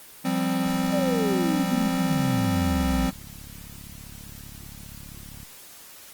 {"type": "chord", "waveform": "square", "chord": "F suspended second", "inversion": "none", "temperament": "equal", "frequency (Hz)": [174.61, 196, 261.6], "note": ["F3", "G3", "C4"], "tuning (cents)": [0, 0, 0], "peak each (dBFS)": [-29, -29, -26], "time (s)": [0.24, 3.11], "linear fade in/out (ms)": 20}
{"type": "exponential sweep", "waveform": "sine", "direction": "down", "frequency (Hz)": [628, 52], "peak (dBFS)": -25, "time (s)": [0.9, 3.1], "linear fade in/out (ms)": 50}
{"type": "click train", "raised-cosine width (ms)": 5, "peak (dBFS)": -31, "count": 82, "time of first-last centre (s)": [3.13, 5.431], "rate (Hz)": 35.2}
{"effects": ["white hiss -46 dBFS RMS until 6.13 s", "Opus 24 kbps"]}